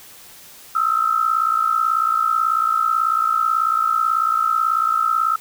sine tone pair together, 1275 / 1333.2 Hz, D#6 / E6, +42 / +19 cents, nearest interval minor second, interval 77 cents, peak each -19 / -18 dBFS, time 0.75-5.36 s, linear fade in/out 5 ms, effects white hiss -43 dBFS RMS until 5.4 s

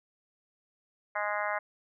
harmonic tone, 207.7 Hz, G#3, in tune, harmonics 3 / 4 / 5 / 6 / 7 / 8 / 9 / 10, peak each -35 / -36 / -37 / -38 / -38 / -39 / -40 / -40 dBFS, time 1.15-1.59 s, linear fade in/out 10 ms, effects none

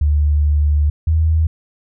sine tone pair in turn, 74 / 79.8 Hz, D2 / D#2, +14 / +44 cents, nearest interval minor second, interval 130 cents, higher second, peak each -11 dBFS, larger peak neither, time 0.01-0.9 / 1.07-1.47 s, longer first, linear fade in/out 5 ms, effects none

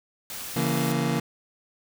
white noise, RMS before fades -36 dBFS, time 0.3-0.92 s, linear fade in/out 0 ms
30% pulse chord, A# diminished, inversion first, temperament just, 139.85 / 167.82 / 233.1 Hz, C#3 / E3 / A#3, +16 / +31 / 0 cents, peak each -25 dBFS, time 0.56-1.2 s, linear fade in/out 5 ms
effects none

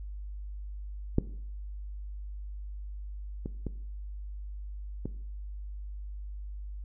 clicks, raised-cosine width 3 ms, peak -10 / -22 / -21 / -20 dBFS, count 4, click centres 1.184 / 3.459 / 3.667 / 5.056 s, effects noise-tail reverb RT60 0.6 s tail -17 dB re dry + added 50 Hz sine -37 dBFS peak until 6.84 s

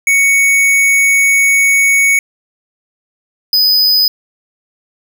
square tone pair in turn, 2226 / 4997 Hz, C#7 / D#8, +7 / +7 cents, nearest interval octave + major second, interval 1400 cents, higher second, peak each -8 dBFS, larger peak neither, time 0.07-2.19 / 3.53-4.08 s, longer first, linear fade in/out 2 ms, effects 8-bit

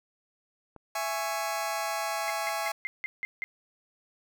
click, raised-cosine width 1 ms, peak -32 dBFS, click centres 0.763 s
sawtooth chord, C# minor, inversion first, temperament just, 665.2 / 831.5 / 1108.7 Hz, E5 / G#5 / C#6, +16 / +2 / 0 cents, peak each -30 / -29 / -32 dBFS, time 0.95-2.72 s, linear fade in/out 5 ms
sine tone bursts, 2093 Hz, C7, in tune, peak -30 dBFS, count 7, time 2.28-3.44 s, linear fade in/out 0 ms, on 20 ms, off 170 ms
effects none

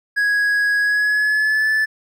triangle tone with pitch glide, 1661.2 to 1744.8 Hz, G#6 to A6, 0 to -15 cents, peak -13 dBFS, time 0.16-1.86 s, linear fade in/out 20 ms, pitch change +85 cents, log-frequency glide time 0.8-1.7 s, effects none

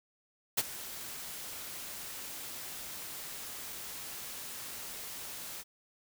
white noise with ADSR envelope, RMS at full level -26 dBFS, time 0.57-5.64 s, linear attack 15 ms, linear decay 33 ms, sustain -17 dB, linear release 39 ms, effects none

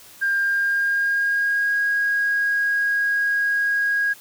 sine tone with pitch glide, 1600 to 1641.2 Hz, G6 to G#6, +35 to -21 cents, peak -17 dBFS, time 0.21-4.14 s, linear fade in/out 20 ms, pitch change +44 cents, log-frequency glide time 0.41-1.78 s, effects tanh soft clip ceiling -13 dBFS + white hiss -46 dBFS RMS until 4.2 s

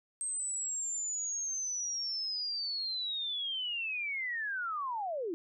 sine linear sweep, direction down, 8372 to 311.1 Hz, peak -33 dBFS, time 0.21-5.34 s, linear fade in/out 0 ms, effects none

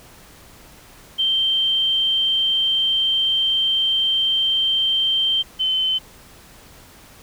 sine tone pair in turn, 3136 / 3066 Hz, G7 / G7, 0 / -39 cents, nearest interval unison, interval 39 cents, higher first, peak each -16 / -17 dBFS, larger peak first, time 1.18-5.43 / 5.59-5.99 s, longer first, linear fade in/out 20 ms, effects pink hiss -46 dBFS RMS until 7.22 s

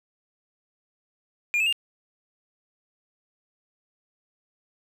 triangle tone with pitch steps, 2413 / 2601 / 2804 Hz, D7 / E7 / F7, +46 / -24 / +6 cents, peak -19 dBFS, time 1.54-1.726 s, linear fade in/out 0 ms, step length 62 ms, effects 10-bit

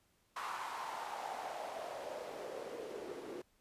white noise with band-pass filter sweep, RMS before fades -44 dBFS, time 0.36-3.42 s, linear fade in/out 5 ms, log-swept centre 1100 to 360 Hz, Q 4.1, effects pink hiss -74 dBFS RMS until 3.6 s + resampled to 32000 Hz

